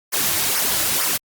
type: noise with flanger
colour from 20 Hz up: white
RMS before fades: -20 dBFS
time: 0.12-1.18 s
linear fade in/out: 20 ms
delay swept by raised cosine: 0.25 to 4.35 ms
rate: 2.2 Hz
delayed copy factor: -0.7
effects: Opus 48 kbps